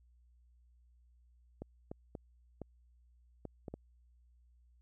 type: clicks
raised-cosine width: 2 ms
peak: -29 dBFS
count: 7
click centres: 1.62 / 1.915 / 2.152 / 2.617 / 3.453 / 3.682 / 3.74 s
effects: added 60 Hz sine -63 dBFS peak until 4.81 s